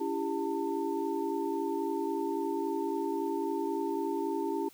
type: tone cluster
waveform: sine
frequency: 284.2 / 334.8 / 398.5 / 896 Hz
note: C#4 / E4 / G4 / A5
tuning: +43 / +27 / +28 / +31 cents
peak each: -36 / -34 / -34 / -37 dBFS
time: 0-4.69 s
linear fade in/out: 10 ms
effects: white hiss -58 dBFS RMS until 4.73 s